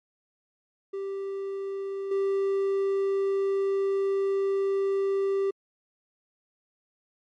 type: tone with level steps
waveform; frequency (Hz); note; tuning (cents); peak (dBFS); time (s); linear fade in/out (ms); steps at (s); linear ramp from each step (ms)
triangle; 392; G4; 0; -28 / -21; 0.93-5.51; 10; 2.11; 5
effects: MP3 48 kbps